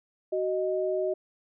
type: tone pair together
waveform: sine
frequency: 374.8 / 622.3 Hz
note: F#4 / D#5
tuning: +22 / 0 cents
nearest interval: major sixth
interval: 878 cents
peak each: -28 dBFS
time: 0.32-1.14 s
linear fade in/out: 10 ms
effects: none